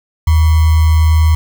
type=tone with sample-and-hold; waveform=sine; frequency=79.4 Hz; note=D#2; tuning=36 cents sharp; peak=-6 dBFS; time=0.27-1.35 s; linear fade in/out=5 ms; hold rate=1050 Hz; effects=none